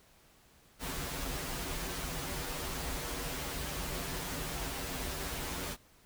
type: noise with comb filter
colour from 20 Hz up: pink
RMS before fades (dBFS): -38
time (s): 0.79-5.77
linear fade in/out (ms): 50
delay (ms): 9.4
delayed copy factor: -0.85
effects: pink hiss -63 dBFS RMS until 6.05 s